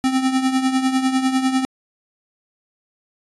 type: tone with tremolo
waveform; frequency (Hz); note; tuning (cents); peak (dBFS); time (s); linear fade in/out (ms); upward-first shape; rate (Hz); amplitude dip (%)
square; 261.6; C4; 0; -14; 0.04-1.65; 0; triangle; 10; 70
effects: resampled to 24000 Hz